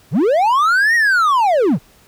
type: linear two-way sweep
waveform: triangle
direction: up then down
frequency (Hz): 102.3 to 1908 to 102.3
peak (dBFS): -9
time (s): 0.11-1.79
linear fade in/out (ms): 50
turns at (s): 0.95
effects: pink hiss -50 dBFS RMS until 2.07 s